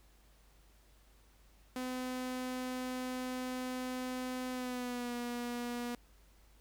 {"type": "tone with pitch glide", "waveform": "sawtooth", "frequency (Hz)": [254.1, 241.2], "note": ["B3", "B3"], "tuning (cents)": [49, -41], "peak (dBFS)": -33, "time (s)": [1.76, 5.95], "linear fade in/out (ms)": 2, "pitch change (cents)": -90, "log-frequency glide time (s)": [4.51, 5.14], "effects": ["added 50 Hz sine -62 dBFS peak until 6.6 s", "pink hiss -68 dBFS RMS until 6.6 s"]}